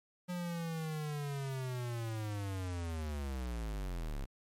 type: linear sweep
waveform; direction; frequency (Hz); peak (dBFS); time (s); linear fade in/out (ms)
square; down; 179.9 to 32; -37; 0.28-4.26; 20
effects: MP3 64 kbps